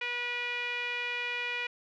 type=tone with low-pass filter; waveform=5% pulse; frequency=485.4 Hz; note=B4; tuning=30 cents flat; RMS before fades=-34 dBFS; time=0.01-1.67 s; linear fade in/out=5 ms; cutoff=2400 Hz; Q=3.9; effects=none